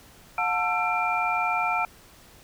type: tone cluster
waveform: sine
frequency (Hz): 720 / 887 / 1340 / 2376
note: F#5 / A5 / E6 / D7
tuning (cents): -47 / +14 / +28 / +20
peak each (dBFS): -28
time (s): 0.38-1.85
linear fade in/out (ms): 2
effects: pink hiss -52 dBFS RMS until 2.43 s